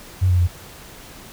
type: tone with pitch steps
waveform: sine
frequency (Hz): 92.5 / 90.02 / 87.61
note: F#2 / F#2 / F2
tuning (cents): 0 / -47 / +6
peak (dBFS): -13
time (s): 0.21-0.477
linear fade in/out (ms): 20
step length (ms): 89
effects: pink hiss -41 dBFS RMS until 1.32 s